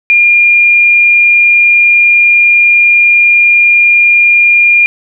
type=tone; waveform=sine; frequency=2410 Hz; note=D7; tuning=44 cents sharp; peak=-3 dBFS; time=0.1-4.86 s; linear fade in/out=0 ms; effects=none